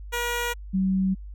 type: tone pair in turn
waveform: 10% pulse / sine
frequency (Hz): 478.8 / 190.01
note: A#4 / F#3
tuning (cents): +46 / +46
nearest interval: octave + major third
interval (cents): 1600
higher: first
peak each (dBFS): -17 / -20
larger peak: first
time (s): 0.12-0.54 / 0.73-1.15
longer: neither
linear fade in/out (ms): 20
effects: added 50 Hz sine -36 dBFS peak until 1.34 s